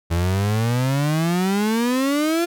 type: exponential sweep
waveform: 35% pulse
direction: up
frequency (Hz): 82.41 to 349.2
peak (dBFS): -16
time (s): 0.1-2.46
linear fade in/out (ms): 20
effects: none